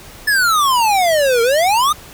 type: exponential two-way sweep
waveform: square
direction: down then up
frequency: 1760 to 453.8 to 1265 Hz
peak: -12 dBFS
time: 0.27-1.93 s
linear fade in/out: 10 ms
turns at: 1.42 s
effects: pink hiss -38 dBFS RMS until 2.13 s